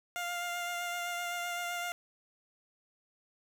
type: tone with vibrato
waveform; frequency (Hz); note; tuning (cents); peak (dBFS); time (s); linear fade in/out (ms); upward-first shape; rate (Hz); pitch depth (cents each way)
15% pulse; 701; F5; +6; -28; 0.16-1.92; 0; sine; 7.8; 15
effects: none